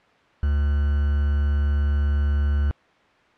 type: tone with quantisation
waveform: triangle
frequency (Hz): 72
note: D2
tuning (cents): -34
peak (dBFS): -16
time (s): 0.43-2.71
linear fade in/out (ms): 0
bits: 6
effects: white hiss -56 dBFS RMS until 3.37 s + low-pass 2000 Hz 12 dB/octave